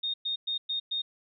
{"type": "tone bursts", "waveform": "sine", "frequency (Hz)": 3689, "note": "A#7", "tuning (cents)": -19, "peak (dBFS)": -28, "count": 5, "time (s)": [0.03, 1.02], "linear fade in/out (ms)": 10, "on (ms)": 110, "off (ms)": 110, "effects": []}